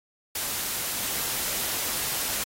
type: noise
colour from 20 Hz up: white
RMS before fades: -29 dBFS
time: 0.35-2.44 s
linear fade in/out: 5 ms
effects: AAC 48 kbps